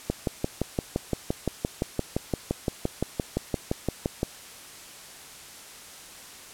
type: click train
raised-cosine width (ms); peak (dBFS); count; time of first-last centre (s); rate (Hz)
2; -11; 25; 0.1-4.231; 5.81
effects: white hiss -45 dBFS RMS until 6.53 s + low-pass 11000 Hz 12 dB/octave